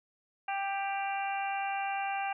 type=harmonic tone; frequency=394.3 Hz; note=G4; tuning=10 cents sharp; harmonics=2 / 3 / 4 / 5 / 6 / 7; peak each=-32 / -44 / -41 / -48 / -41 / -42 dBFS; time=0.48-2.33 s; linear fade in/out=5 ms; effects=none